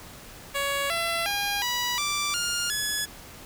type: tone with pitch steps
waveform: 10% pulse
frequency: 560 / 673.7 / 810.5 / 975 / 1173 / 1411.1 / 1697.6 Hz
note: C#5 / E5 / G#5 / B5 / D6 / F6 / G#6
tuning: +18 / +38 / -42 / -23 / -2 / +17 / +38 cents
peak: -17 dBFS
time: 0.54-3.06 s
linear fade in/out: 20 ms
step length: 360 ms
effects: pink hiss -45 dBFS RMS until 3.45 s